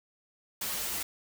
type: noise with comb filter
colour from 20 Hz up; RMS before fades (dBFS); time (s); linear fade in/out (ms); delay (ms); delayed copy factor
white; -34; 0.61-1.03; 5; 7.7; -0.95
effects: none